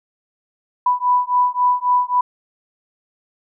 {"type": "beating tone pair", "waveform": "sine", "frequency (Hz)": [987.8, 991.5], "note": ["B5", "B5"], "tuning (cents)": [0, 7], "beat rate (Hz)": 3.7, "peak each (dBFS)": -17, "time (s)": [0.86, 2.21], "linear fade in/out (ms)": 5, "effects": []}